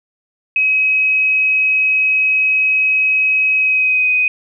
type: tone with pitch glide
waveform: sine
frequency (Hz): 2545 to 2503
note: D#7 to D#7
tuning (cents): +39 to +10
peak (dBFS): -11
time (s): 0.56-4.28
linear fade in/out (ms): 2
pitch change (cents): -29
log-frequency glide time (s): 3.57-4.12
effects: none